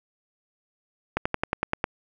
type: slowing click train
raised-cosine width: 0.5 ms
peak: -8 dBFS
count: 8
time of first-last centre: 1.17-1.841 s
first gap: 85 ms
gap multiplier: 1.04
effects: none